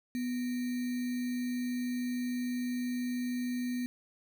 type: tone with sample-and-hold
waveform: sine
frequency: 246.9 Hz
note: B3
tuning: in tune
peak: -31 dBFS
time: 0.15-3.86 s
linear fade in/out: 0 ms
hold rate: 2100 Hz
effects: none